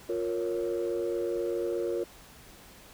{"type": "chord", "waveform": "sine", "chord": "Bb minor", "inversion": "second", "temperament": "equal with one note detuned", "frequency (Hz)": [353.3, 466.2, 554.4], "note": ["F4", "Bb4", "Db5"], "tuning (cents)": [20, 0, 0], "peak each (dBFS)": [-30, -31, -34], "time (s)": [0.09, 2.04], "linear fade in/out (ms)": 5, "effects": ["tanh soft clip ceiling -22 dBFS", "pink hiss -52 dBFS RMS until 2.93 s"]}